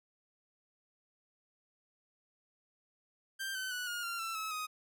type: tone with pitch steps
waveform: sawtooth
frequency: 1577 / 1525.9 / 1476.5 / 1428.7 / 1382.4 / 1337.6 / 1294.3 / 1252.4 Hz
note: G6 / G6 / F#6 / F6 / F6 / E6 / E6 / D#6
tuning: +10 / -47 / -4 / +39 / -18 / +25 / -32 / +11 cents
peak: -33 dBFS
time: 3.39-4.67 s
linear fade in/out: 20 ms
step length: 160 ms
effects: none